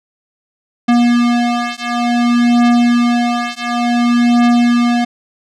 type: beating tone pair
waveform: square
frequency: 239.2 / 239.76 Hz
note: A#3 / A#3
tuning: +45 / +49 cents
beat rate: 0.56 Hz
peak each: -14 dBFS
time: 0.88-5.05 s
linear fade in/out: 10 ms
effects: low-pass 5000 Hz 12 dB/octave